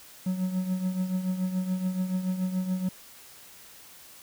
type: tone with tremolo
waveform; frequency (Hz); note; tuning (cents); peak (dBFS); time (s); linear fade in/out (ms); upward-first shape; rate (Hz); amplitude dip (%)
triangle; 185; F#3; 0; -21; 0.26-2.89; 5; triangle; 7; 70
effects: white hiss -50 dBFS RMS until 4.22 s